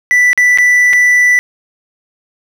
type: tone with dropouts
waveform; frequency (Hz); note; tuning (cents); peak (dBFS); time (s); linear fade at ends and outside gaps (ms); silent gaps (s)
triangle; 1975.5; B6; 0; -4; 0.11-1.39; 0; 0.331-0.376 / 0.575-0.585 / 0.931-0.934
effects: none